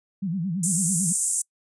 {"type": "tone with vibrato", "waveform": "sine", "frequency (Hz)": 178.8, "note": "F3", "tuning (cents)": 41, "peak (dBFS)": -24, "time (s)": [0.22, 1.13], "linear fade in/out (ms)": 10, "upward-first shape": "sine", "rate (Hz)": 9, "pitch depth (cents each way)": 190}
{"type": "band-pass noise", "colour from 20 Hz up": "pink", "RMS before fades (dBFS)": -25, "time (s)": [0.63, 1.42], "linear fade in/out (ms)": 5, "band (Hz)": [7300, 9900], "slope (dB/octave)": 48}
{"effects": ["noise-tail reverb RT60 0.1 s tail -26 dB re dry", "resampled to 24000 Hz"]}